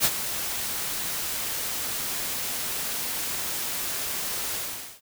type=noise with ADSR envelope; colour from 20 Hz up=white; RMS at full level=-19 dBFS; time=0-5.01 s; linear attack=45 ms; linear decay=53 ms; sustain=-11 dB; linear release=470 ms; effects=none